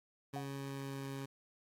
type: tone with pitch glide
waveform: 20% pulse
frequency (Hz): 138.2 to 136.61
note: C#3 to C#3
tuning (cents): -5 to -25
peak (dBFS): -36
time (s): 0.33-1.26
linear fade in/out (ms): 10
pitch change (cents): -20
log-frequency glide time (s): 0.44-1.12
type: tone with exponential decay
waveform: sine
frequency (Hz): 725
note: F#5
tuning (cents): -35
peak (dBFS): -38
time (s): 0.36-0.53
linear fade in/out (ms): 1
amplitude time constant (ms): 36
effects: AAC 64 kbps